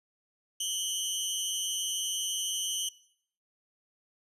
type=tone pair together; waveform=20% pulse; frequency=2960 / 3147 Hz; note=F#7 / G7; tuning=0 / +6 cents; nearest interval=minor second; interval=106 cents; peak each=-28 dBFS; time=0.6-2.89 s; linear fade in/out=5 ms; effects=noise-tail reverb RT60 0.6 s tail -18 dB re dry + resampled to 32000 Hz